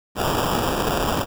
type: noise with sample-and-hold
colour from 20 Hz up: blue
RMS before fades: -22 dBFS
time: 0.15-1.26 s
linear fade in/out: 50 ms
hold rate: 2100 Hz
effects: none